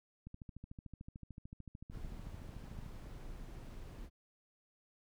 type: click train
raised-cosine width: 5 ms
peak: -36 dBFS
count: 36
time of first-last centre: 0.27-2.863 s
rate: 13.5 Hz
type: noise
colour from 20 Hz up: brown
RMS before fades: -48 dBFS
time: 1.9-4.1 s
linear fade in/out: 50 ms
effects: none